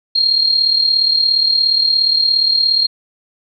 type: tone with amplitude modulation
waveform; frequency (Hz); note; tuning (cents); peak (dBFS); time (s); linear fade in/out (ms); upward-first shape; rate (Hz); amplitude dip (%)
sine; 4226; C8; +16; -8; 0.15-2.87; 10; sine; 37.1; 60
effects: none